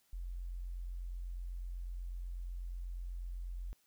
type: tone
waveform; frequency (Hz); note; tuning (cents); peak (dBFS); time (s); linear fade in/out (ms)
sine; 44.07; F1; +16; -39; 0.13-3.73; 0
effects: white hiss -73 dBFS RMS until 3.86 s